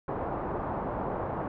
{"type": "low-pass noise", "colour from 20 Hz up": "white", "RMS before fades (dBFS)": -33, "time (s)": [0.08, 1.48], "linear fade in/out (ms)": 2, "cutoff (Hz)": 1000, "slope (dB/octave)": 24, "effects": []}